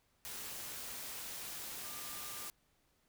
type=tone in noise; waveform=sine; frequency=1198 Hz; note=D6; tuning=34 cents sharp; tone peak=-54 dBFS; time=1.84-2.48 s; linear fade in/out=0 ms; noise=white; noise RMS=-45 dBFS; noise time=0.25-2.5 s; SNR=-12 dB; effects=pink hiss -75 dBFS RMS until 3.08 s